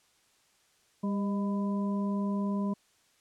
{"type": "harmonic tone with a mistuned harmonic", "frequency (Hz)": 200, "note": "G3", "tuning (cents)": 35, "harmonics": [1, 2, 3, 5], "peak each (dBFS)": [-28, -41, -42, -41], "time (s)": [1.03, 2.74], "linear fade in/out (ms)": 10, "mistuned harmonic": 3, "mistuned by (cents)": 50, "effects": ["white hiss -67 dBFS RMS until 3.2 s", "low-pass 9000 Hz 12 dB/octave"]}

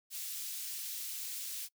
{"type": "high-pass noise", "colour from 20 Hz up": "white", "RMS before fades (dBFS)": -41, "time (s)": [0.1, 1.69], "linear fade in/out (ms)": 50, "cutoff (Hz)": 3200, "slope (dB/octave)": 12, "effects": ["noise-tail reverb RT60 0.1 s tail -23 dB re dry"]}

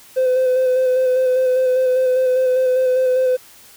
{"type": "tone with vibrato", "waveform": "triangle", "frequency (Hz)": 512, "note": "C5", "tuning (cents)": -38, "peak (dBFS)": -10, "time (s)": [0.16, 3.37], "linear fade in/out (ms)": 20, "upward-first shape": "square", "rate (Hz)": 5, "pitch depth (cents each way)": 18, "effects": ["tanh soft clip ceiling -9 dBFS", "white hiss -45 dBFS RMS until 3.76 s"]}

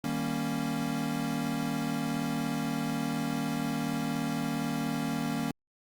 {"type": "chord", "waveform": "square", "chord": "Eb dominant seventh", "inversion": "none", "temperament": "equal", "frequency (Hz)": [155.56, 196, 233.1, 277.2], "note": ["Eb3", "G3", "Bb3", "Db4"], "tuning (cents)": [0, 0, 0, 0], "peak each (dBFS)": [-37, -39, -34, -35], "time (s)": [0.04, 5.51], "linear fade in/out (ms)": 2, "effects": ["Opus 48 kbps"]}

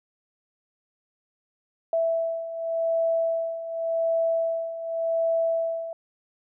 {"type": "beating tone pair", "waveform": "sine", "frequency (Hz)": [659.3, 660.18], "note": ["E5", "E5"], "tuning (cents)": [0, 2], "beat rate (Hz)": 0.88, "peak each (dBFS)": [-29, -24], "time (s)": [1.93, 5.93], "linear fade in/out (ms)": 2, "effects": []}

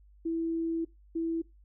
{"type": "tone bursts at uneven times", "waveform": "sine", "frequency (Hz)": 329.6, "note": "E4", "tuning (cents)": 0, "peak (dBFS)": -28, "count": 2, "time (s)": [[0.25, 0.85], [1.15, 1.42]], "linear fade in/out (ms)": 10, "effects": ["noise-tail reverb RT60 0.2 s tail -21 dB re dry", "added 50 Hz sine -55 dBFS peak until 1.64 s"]}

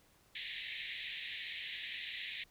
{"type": "band-pass noise", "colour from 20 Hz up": "pink", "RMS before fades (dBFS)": -44, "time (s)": [0.35, 2.44], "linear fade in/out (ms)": 5, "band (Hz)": [1800, 3900], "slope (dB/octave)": 96, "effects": ["pink hiss -68 dBFS RMS until 2.5 s"]}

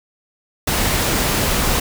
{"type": "noise", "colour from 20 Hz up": "pink", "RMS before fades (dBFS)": -18, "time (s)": [0.67, 1.8], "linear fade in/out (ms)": 5, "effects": []}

